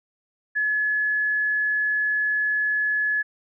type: tone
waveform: sine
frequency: 1705 Hz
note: G#6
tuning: 45 cents sharp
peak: -20 dBFS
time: 0.55-3.23 s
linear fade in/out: 20 ms
effects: none